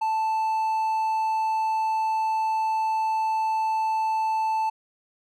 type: tone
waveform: triangle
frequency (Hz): 880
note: A5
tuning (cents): 0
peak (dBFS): -20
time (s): 0.01-4.7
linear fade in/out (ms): 10
effects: none